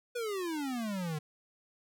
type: exponential sweep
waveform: square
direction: down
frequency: 495.1 to 147.9 Hz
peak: -34 dBFS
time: 0.15-1.19 s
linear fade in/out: 10 ms
effects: none